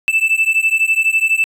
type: beating tone pair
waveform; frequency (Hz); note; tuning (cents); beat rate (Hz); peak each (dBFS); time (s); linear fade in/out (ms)
triangle; 2637 / 2649; E7 / E7; 0 / +8; 12; -13; 0.08-1.44; 0
effects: tanh soft clip ceiling -3 dBFS